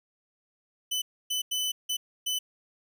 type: tone bursts at uneven times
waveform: sawtooth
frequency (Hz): 3008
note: F#7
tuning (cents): +28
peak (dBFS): -24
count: 5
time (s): 0.91-1.02 / 1.3-1.42 / 1.51-1.72 / 1.89-1.97 / 2.26-2.39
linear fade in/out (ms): 10
effects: none